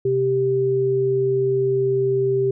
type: tone pair together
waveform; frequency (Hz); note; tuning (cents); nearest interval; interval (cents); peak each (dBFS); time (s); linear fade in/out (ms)
sine; 130.81 / 392; C3 / G4; 0 / 0; octave + perfect fifth; 1900; -25 / -17; 0.05-2.51; 5
effects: none